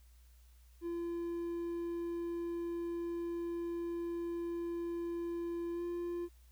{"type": "tone with pitch glide", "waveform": "triangle", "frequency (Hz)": [341.4, 346.8], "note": ["F4", "F4"], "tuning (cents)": [-39, -12], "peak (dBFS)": -34, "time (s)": [0.81, 6.29], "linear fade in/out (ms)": 50, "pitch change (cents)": 27, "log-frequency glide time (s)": [5.73, 5.83], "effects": ["added 60 Hz sine -58 dBFS peak until 6.51 s", "white hiss -71 dBFS RMS until 6.51 s"]}